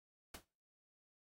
pink noise with exponential decay, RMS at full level -44 dBFS, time 0.34-0.45 s, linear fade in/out 5 ms, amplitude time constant 23 ms, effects noise-tail reverb RT60 0.4 s tail -24 dB re dry + AAC 48 kbps

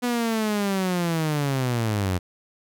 sawtooth linear sweep, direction down, 246.9 to 87.31 Hz, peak -18 dBFS, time 0.02-2.19 s, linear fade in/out 20 ms, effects none

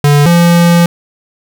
square tone pair in turn, 145.1 / 171.66 Hz, D3 / F3, -21 / -30 cents, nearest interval minor third, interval 291 cents, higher second, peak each -5 dBFS, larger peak neither, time 0.04-0.26 / 0.26-0.86 s, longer second, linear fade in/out 2 ms, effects 7-bit

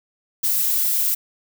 violet noise, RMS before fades -20 dBFS, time 0.43-1.15 s, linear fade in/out 10 ms, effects none

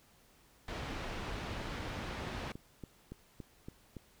pink low-pass noise, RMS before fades -41 dBFS, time 0.68-2.52 s, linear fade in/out 2 ms, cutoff 3400 Hz, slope 12 dB/octave
click train, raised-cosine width 3 ms, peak -31 dBFS, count 8, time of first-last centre 1.99-3.967 s, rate 3.54 Hz
effects pink hiss -65 dBFS RMS until 4.2 s

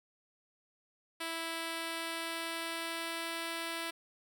5% pulse tone with pitch glide, 329.6 to 331.9 Hz, E4 to E4, 0 to +12 cents, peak -25 dBFS, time 1.2-3.91 s, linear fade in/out 10 ms, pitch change +12 cents, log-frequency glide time 1.5-3.46 s, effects none

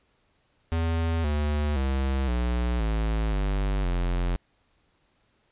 square tone with pitch steps, 82.41 / 74.27 / 66.94 / 60.33 / 54.37 / 49 / 44.16 Hz, E2 / D2 / C2 / B1 / A1 / G1 / F1, 0 / +20 / +40 / -40 / -20 / 0 / +20 cents, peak -24 dBFS, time 0.72-4.36 s, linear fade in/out 0 ms, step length 520 ms, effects pink hiss -68 dBFS RMS until 5.51 s + resampled to 8000 Hz

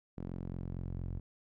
sawtooth tone with band-pass filter sweep, 44.37 Hz, F1, 28 cents sharp, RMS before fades -40 dBFS, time 0.17-1.2 s, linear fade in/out 10 ms, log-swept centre 220 to 97 Hz, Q 0.91, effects none

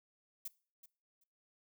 violet noise with echo, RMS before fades -42 dBFS, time 0.45-0.48 s, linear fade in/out 5 ms, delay 380 ms, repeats 2, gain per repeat -15 dB, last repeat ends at 1.24 s, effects noise-tail reverb RT60 0.4 s tail -21 dB re dry

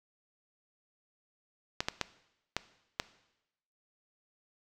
clicks, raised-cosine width 0.2 ms, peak -12 dBFS, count 5, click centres 1.805 / 1.885 / 2.013 / 2.566 / 2.999 s, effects noise-tail reverb RT60 0.9 s tail -17 dB re dry

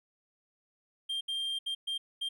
triangle tone bursts at uneven times, 3186 Hz, G7, 27 cents sharp, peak -30 dBFS, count 5, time 1.09-1.21 / 1.28-1.59 / 1.66-1.75 / 1.87-1.98 / 2.21-2.29 s, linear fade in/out 10 ms, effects none

